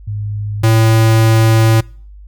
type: tone pair in turn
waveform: sine / square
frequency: 103.83 / 111.99 Hz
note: G#2 / A2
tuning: 0 / +31 cents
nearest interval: minor second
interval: 131 cents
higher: second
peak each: -18 / -8 dBFS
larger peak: second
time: 0.07-0.63 / 0.63-1.81 s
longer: second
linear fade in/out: 10 ms
effects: noise-tail reverb RT60 0.5 s tail -26 dB re dry + added 50 Hz sine -33 dBFS peak until 2.27 s